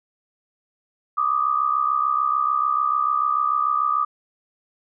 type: tone pair together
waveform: sine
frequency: 1177.7 / 1244.5 Hz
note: D6 / D#6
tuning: +4 / 0 cents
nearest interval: minor second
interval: 96 cents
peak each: -21 dBFS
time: 1.17-4.05 s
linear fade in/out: 10 ms
effects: none